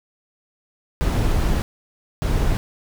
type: noise bursts at uneven times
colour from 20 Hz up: brown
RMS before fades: -19 dBFS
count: 2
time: 1.01-1.62 / 2.22-2.57 s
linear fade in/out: 0 ms
effects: none